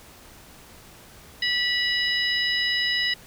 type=harmonic tone with a mistuned harmonic; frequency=977 Hz; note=B5; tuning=19 cents flat; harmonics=2 / 3 / 4 / 5; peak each=-25 / -27 / -28 / -29 dBFS; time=1.42-3.14 s; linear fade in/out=5 ms; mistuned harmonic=5; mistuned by=+50 cents; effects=pink hiss -48 dBFS RMS until 3.26 s